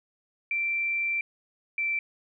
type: tone pair in turn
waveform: sine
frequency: 2349 / 2338 Hz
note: D7 / D7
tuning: 0 / -8 cents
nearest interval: unison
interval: 8 cents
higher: first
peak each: -25 dBFS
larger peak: neither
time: 0.51-1.21 / 1.78-1.99 s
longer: first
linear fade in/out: 2 ms
effects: none